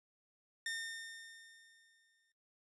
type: tone with exponential decay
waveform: sawtooth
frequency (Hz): 1819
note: A#6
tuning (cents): -43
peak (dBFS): -33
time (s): 0.66-2.32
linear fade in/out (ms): 2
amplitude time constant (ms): 360
effects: noise-tail reverb RT60 0.4 s tail -21 dB re dry + resampled to 24000 Hz